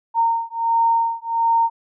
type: beating tone pair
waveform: sine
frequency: 919 / 920.4 Hz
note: A#5 / A#5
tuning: -25 / -22 cents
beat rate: 1.4 Hz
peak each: -19 dBFS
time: 0.14-1.7 s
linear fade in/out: 50 ms
effects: none